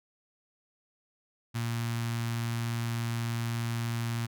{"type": "tone with notch filter", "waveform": "sawtooth", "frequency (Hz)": 116.54, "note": "A#2", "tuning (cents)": 0, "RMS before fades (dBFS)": -32, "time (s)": [1.54, 4.27], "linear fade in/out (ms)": 20, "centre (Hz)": 490, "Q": 0.59, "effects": []}